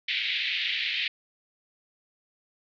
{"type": "band-pass noise", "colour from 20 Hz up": "pink", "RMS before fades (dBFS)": -29, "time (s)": [0.08, 1.08], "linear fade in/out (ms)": 5, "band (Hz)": [2000, 4000], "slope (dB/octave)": 48, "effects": []}